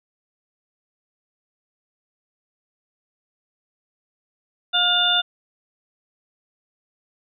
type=harmonic tone; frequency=711 Hz; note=F5; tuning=31 cents sharp; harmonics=1 / 2 / 4 / 5; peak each=-26 / -23 / -24 / -18 dBFS; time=4.73-5.22 s; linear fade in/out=20 ms; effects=none